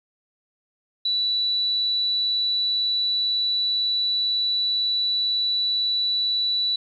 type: tone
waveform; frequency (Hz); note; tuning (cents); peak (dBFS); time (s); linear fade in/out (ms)
sine; 3951; B7; 0; -20; 1.05-6.76; 5
effects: 10-bit